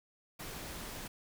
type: noise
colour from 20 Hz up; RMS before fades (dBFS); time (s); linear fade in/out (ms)
pink; -44; 0.39-1.08; 10
effects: none